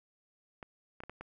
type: clicks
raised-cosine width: 0.5 ms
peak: -29 dBFS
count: 5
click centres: 0.628 / 1.004 / 1.036 / 1.096 / 1.21 s
effects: none